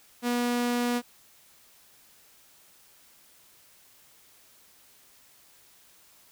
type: tone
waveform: sawtooth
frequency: 242 Hz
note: B3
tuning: 35 cents flat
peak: -21 dBFS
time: 0.22-1.02 s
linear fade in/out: 50 ms
effects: white hiss -58 dBFS RMS until 6.31 s